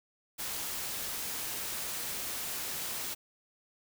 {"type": "noise", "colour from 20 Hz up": "white", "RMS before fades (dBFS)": -37, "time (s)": [0.38, 3.15], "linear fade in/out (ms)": 20, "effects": []}